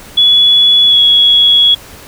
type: tone with pitch glide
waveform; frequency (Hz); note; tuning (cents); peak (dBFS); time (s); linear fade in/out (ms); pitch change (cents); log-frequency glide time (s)
sine; 3400 to 3349; G#7 to G#7; +40 to +14; -4; 0.17-1.75; 10; -26; 0.86-1
effects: pink hiss -34 dBFS RMS until 2.07 s